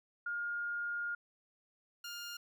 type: tone pair in turn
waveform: sine / 15% pulse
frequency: 1418 / 1409 Hz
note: F6 / F6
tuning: +26 / +15 cents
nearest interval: unison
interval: 11 cents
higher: first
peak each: -35 / -36 dBFS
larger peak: first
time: 0.26-1.15 / 2.04-2.37 s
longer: first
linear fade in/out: 5 ms
effects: none